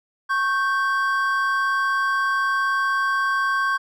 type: tone pair together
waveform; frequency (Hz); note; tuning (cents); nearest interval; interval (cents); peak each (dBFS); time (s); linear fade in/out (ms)
triangle; 1100 / 1561; C#6 / G6; -14 / -8; tritone; 606; -20; 0.29-3.78; 20
effects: none